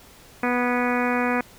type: harmonic tone with a mistuned harmonic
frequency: 245.8 Hz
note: B3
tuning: 8 cents flat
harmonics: 1 / 2 / 3 / 4 / 5 / 6 / 7 / 8 / 9 / 10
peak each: -24 / -27 / -29 / -30 / -31 / -32 / -32 / -33 / -34 / -34 dBFS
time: 0.43-1.41 s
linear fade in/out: 2 ms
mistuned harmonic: 7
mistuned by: -27 cents
effects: pink hiss -49 dBFS RMS until 1.58 s